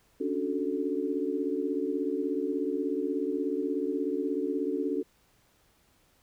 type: chord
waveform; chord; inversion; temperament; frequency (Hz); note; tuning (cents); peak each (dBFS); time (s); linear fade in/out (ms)
sine; D major seventh; third; equal; 277.2 / 293.7 / 370 / 440; C#4 / D4 / F#4 / A4; 0 / 0 / 0 / 0; -33; 0.2-5.03; 10
effects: pink hiss -66 dBFS RMS until 6.22 s